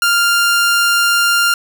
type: tone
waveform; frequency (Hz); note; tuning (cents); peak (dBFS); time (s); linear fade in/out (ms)
sawtooth; 1396.9; F6; 0; -7; 0.02-1.54; 2
effects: none